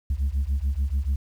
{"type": "beating tone pair", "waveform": "sine", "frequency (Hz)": [65.5, 72.4], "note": ["C2", "D2"], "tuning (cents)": [2, -24], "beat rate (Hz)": 6.9, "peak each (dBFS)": -23, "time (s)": [0.1, 1.16], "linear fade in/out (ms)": 5, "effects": ["tanh soft clip ceiling -19 dBFS", "9-bit"]}